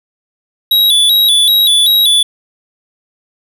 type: tone with vibrato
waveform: square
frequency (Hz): 3642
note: A#7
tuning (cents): -41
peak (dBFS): -7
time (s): 0.71-2.23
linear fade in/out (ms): 5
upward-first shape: square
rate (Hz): 2.6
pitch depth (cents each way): 90
effects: none